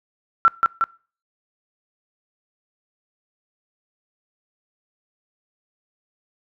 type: tone with echo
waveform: sine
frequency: 1350 Hz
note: E6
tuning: 41 cents sharp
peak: -9 dBFS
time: 0.45-0.48 s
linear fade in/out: 0 ms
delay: 180 ms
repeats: 2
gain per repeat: -3 dB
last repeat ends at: 0.84 s
effects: noise-tail reverb RT60 0.4 s tail -24 dB re dry